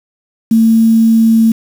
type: tone with quantisation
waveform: sine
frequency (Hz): 225.3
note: A3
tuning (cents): +41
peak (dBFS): -5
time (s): 0.51-1.52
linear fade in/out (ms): 5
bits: 5
effects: none